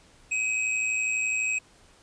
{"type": "tone with amplitude modulation", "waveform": "square", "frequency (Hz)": 2535, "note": "D#7", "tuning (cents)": 32, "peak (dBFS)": -23, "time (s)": [0.31, 1.59], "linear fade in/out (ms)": 10, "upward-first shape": "sine", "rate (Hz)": 112, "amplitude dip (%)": 50, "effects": ["pink hiss -57 dBFS RMS until 2.02 s", "resampled to 22050 Hz"]}